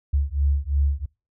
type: beating tone pair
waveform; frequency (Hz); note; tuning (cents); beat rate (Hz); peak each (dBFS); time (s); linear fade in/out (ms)
sine; 69.3 / 72.2; C#2 / D2; 0 / -29; 2.9; -22; 0.13-1.06; 10
effects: noise-tail reverb RT60 0.3 s tail -26 dB re dry